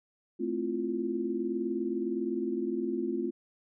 sine chord, F major seventh, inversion first, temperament equal, 220 / 261.6 / 329.6 / 349.2 Hz, A3 / C4 / E4 / F4, 0 / 0 / 0 / 0 cents, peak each -36 / -35 / -38 / -32 dBFS, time 0.39-3.31 s, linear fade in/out 20 ms, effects none

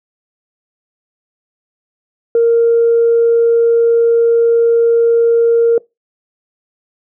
sine tone, 464.6 Hz, A#4, 6 cents flat, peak -6 dBFS, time 2.35-5.78 s, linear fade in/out 2 ms, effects noise-tail reverb RT60 0.2 s tail -23 dB re dry + tanh soft clip ceiling -3 dBFS

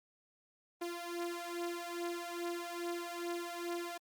sawtooth beating tone pair, 344.3 / 346.7 Hz, F4 / F4, -25 / -13 cents, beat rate 2.4 Hz, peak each -37 / -38 dBFS, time 0.81-3.98 s, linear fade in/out 10 ms, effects Opus 32 kbps

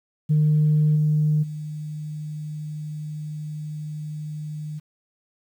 sine tone with level steps, 152.1 Hz, D#3, 39 cents flat, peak -14 / -16 / -29 dBFS, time 0.29-4.8 s, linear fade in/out 20 ms, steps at 0.95 / 1.42 s, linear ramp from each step 20 ms, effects tanh soft clip ceiling -12 dBFS + 9-bit

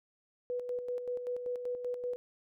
sine tone with tremolo, 492.4 Hz, B4, 5 cents flat, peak -32 dBFS, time 0.5-2.16 s, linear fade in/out 0 ms, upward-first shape square, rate 5.2 Hz, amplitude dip 50%, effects none

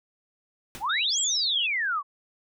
pink noise with exponential decay, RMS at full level -36 dBFS, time 0.75-0.93 s, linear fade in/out 0 ms, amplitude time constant 37 ms
sine exponential two-way sweep, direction up then down, 740 to 7902 to 1085 Hz, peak -24 dBFS, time 0.8-2.03 s, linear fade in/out 50 ms, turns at 1.2 s
sine tone with vibrato, 3572 Hz, A7, 25 cents sharp, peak -28 dBFS, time 0.89-1.67 s, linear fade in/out 10 ms, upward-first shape sine, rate 2.5 Hz, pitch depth 160 cents each way
effects none

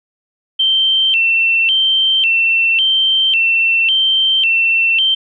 sine tone with vibrato, 2902 Hz, F#7, 34 cents flat, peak -10 dBFS, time 0.59-5.15 s, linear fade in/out 10 ms, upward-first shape square, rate 0.91 Hz, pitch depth 130 cents each way, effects none

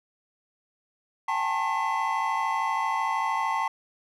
triangle tone cluster, 776 / 841 / 894 / 1079 / 2016 Hz, G5 / G#5 / A5 / C#6 / B6, -18 / +22 / +27 / -47 / +35 cents, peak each -32 / -33 / -26 / -27 / -33 dBFS, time 1.28-3.68 s, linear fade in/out 5 ms, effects none

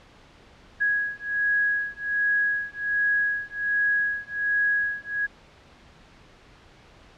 sine beating tone pair, 1661.2 / 1662.5 Hz, G#6 / G#6, 0 / +1 cents, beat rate 1.3 Hz, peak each -25 / -25 dBFS, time 0.8-5.27 s, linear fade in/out 20 ms, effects pink hiss -52 dBFS RMS until 7.17 s + low-pass 4000 Hz 12 dB/octave

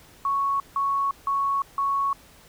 sine tone bursts, 1108.7 Hz, C#6, in tune, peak -21 dBFS, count 4, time 0.25-2.13 s, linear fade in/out 2 ms, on 350 ms, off 160 ms, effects pink hiss -52 dBFS RMS until 2.48 s

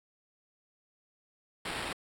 white noise with sample-and-hold, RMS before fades -37 dBFS, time 1.65-1.93 s, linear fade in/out 5 ms, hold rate 6300 Hz, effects low-pass 11000 Hz 12 dB/octave

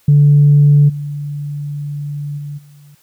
sine tone with level steps, 145.3 Hz, D3, 18 cents flat, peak -4 / -20 / -23 / -39 dBFS, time 0.08-2.95 s, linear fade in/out 5 ms, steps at 0.88 / 2.37 / 2.57 s, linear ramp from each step 20 ms, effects tanh soft clip ceiling -1 dBFS + white hiss -54 dBFS RMS until 3.02 s

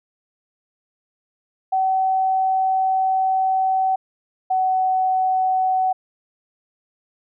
sine tone pair in turn, 760 / 750.8 Hz, F#5 / F#5, +46 / +25 cents, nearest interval unison, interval 21 cents, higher first, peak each -16 dBFS, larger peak neither, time 1.72-3.96 / 4.5-5.93 s, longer first, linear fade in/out 10 ms, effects none

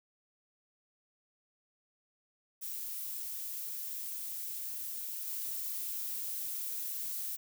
violet noise with level steps, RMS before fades -40 / -38 dBFS, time 2.61-7.37 s, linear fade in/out 20 ms, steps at 5.27 s, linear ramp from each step 5 ms, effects none

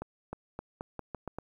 accelerating click train, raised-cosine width 1 ms, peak -23 dBFS, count 8, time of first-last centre 0.02-1.386 s, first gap 310 ms, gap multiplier 0.84, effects 10-bit

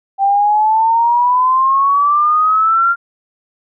sine exponential sweep, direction up, 781 to 1396.9 Hz, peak -9 dBFS, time 0.18-2.96 s, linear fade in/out 50 ms, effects none

